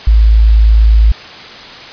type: tone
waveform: sine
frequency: 54.4 Hz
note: A1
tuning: 19 cents flat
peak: -3 dBFS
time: 0.07-1.12 s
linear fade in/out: 5 ms
effects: white hiss -30 dBFS RMS until 1.92 s + resampled to 11025 Hz